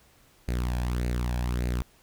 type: tone with flanger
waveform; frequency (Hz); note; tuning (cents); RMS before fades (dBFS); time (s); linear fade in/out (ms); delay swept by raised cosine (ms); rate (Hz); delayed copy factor
sawtooth; 60.8; B1; -26; -28; 0.48-1.82; 0; 0.45 to 1.23; 1.7; +0.6
effects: pink hiss -60 dBFS RMS until 2.02 s